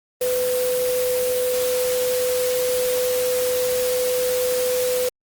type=tone in noise; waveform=sine; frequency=501 Hz; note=B4; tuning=25 cents sharp; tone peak=-19 dBFS; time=0.21-5.09 s; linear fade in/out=5 ms; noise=white; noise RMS=-28 dBFS; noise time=0.21-5.09 s; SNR=+6 dB; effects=Opus 24 kbps